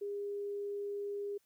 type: tone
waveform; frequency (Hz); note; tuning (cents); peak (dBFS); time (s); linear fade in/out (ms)
sine; 405.8; G#4; -40; -36; 0.01-1.38; 10
effects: white hiss -75 dBFS RMS until 1.45 s